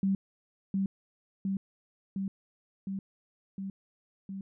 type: tone with echo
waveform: sine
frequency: 194.2 Hz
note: G3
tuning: 16 cents flat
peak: -24 dBFS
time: 0.03-0.15 s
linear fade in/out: 2 ms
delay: 710 ms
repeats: 6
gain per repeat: -2 dB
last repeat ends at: 4.41 s
effects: none